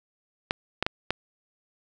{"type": "clicks", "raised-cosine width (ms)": 0.3, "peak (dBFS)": -8, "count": 4, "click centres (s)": [0.509, 0.826, 0.865, 1.106], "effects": []}